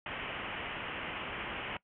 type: low-pass noise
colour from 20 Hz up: white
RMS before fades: -40 dBFS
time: 0.06-1.77 s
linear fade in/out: 2 ms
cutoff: 3100 Hz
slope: 96 dB/octave
effects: noise-tail reverb RT60 0.1 s tail -21 dB re dry